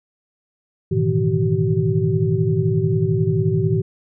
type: tone cluster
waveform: sine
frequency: 104.7 / 120.7 / 153.3 / 164.6 / 381.4 Hz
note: G#2 / B2 / D#3 / E3 / G4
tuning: +15 / -39 / -25 / -2 / -47 cents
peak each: -22 dBFS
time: 0.91-3.82 s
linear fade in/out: 10 ms
effects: none